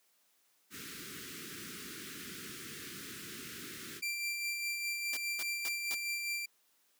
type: band-stop noise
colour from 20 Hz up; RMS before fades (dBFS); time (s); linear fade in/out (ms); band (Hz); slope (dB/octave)
pink; -44; 0.7-4.02; 50; 420 to 1300; 48
type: tone with tremolo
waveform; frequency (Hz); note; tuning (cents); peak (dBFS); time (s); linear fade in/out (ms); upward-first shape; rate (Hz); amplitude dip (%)
sawtooth; 2359; D7; +7; -30; 4.02-6.46; 10; sine; 4.9; 35
type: noise bursts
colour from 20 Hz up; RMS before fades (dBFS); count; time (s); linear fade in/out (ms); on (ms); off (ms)
white; -40; 4; 5.13-5.946; 2; 39; 220
effects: white hiss -72 dBFS RMS until 6.99 s + high-pass 200 Hz 12 dB/octave